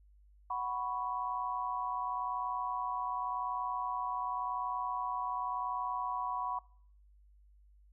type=chord; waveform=sine; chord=F# suspended fourth; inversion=none; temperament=equal; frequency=740 / 987.8 / 1108.7 Hz; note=F#5 / B5 / C#6; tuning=0 / 0 / 0 cents; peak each=-40 / -36 / -38 dBFS; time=0.5-6.59 s; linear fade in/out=5 ms; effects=noise-tail reverb RT60 0.6 s tail -23 dB re dry + added 50 Hz sine -59 dBFS peak until 7.92 s